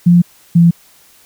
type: tone pair in turn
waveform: sine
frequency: 174.2 / 169.83 Hz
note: F3 / F3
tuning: -4 / -48 cents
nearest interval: unison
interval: 44 cents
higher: first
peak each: -4 dBFS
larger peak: neither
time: 0.06-0.22 / 0.55-0.71 s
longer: neither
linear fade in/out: 10 ms
effects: white hiss -47 dBFS RMS until 1.25 s